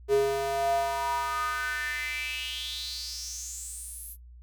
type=tone with high-pass filter sweep; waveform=square; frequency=137.1 Hz; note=C#3; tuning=19 cents flat; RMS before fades=-31 dBFS; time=0.08-4.17 s; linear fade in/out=50 ms; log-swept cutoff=400 to 12000 Hz; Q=6; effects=noise-tail reverb RT60 0.1 s tail -19 dB re dry + added 60 Hz sine -46 dBFS peak until 4.42 s